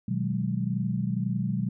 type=chord; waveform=sine; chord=G# minor seventh; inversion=first; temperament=equal with one note detuned; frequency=123.47 / 155.56 / 185.85 / 207.7 Hz; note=B2 / D#3 / F#3 / G#3; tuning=0 / 0 / +8 / 0 cents; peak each=-30 / -34 / -29 / -32 dBFS; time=0.08-1.69 s; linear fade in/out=5 ms; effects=none